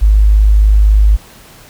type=tone; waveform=sine; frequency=51.91 Hz; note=G#1; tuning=in tune; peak=-4 dBFS; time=0.01-1.17 s; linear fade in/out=20 ms; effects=pink hiss -39 dBFS RMS until 1.69 s